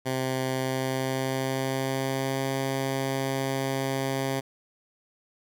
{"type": "tone with pitch glide", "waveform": "10% pulse", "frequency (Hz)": [130.81, 134.57], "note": ["C3", "C3"], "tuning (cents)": [0, 49], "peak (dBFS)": -18, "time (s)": [0.05, 4.41], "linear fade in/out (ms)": 20, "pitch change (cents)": 49, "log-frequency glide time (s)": [0.49, 2.48], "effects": []}